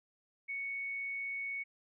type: tone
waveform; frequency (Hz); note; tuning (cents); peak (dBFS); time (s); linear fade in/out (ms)
sine; 2221; C#7; +3; -36; 0.48-1.64; 20
effects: none